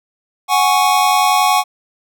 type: chord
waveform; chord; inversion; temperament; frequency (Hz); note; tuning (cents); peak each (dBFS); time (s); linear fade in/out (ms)
square; F# suspended second; none; equal; 740 / 830.6 / 1108.7; F#5 / G#5 / C#6; 0 / 0 / 0; -16; 0.48-1.64; 50
effects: none